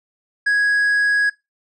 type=tone; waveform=triangle; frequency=1661.2 Hz; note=G#6; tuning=in tune; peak=-12 dBFS; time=0.46-1.3 s; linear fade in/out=10 ms; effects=noise-tail reverb RT60 0.2 s tail -20 dB re dry + resampled to 24000 Hz